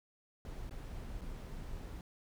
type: noise with dropouts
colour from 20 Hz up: brown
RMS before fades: -44 dBFS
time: 0.45-2.01 s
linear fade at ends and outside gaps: 1 ms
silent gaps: 0.695-0.709 / 1.211-1.216 s
effects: none